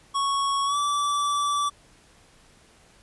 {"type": "tone with pitch glide", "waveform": "square", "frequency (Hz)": [1108.7, 1158.5], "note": ["C#6", "D6"], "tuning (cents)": [0, -24], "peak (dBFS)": -23, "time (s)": [0.14, 1.7], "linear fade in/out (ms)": 20, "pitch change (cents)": 76, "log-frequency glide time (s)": [0.65, 0.77], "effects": ["pink hiss -56 dBFS RMS until 3.02 s", "resampled to 24000 Hz"]}